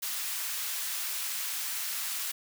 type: high-pass noise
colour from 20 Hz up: white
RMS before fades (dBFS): -34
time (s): 0.02-2.32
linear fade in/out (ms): 10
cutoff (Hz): 1200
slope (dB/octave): 12
effects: none